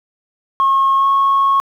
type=tone with pitch glide; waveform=sine; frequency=1084 to 1096.6 Hz; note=C#6 to C#6; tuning=-39 to -19 cents; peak=-9 dBFS; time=0.6-1.6 s; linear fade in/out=0 ms; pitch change=+20 cents; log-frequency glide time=0.96-1.07 s; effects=tanh soft clip ceiling -7 dBFS + 8-bit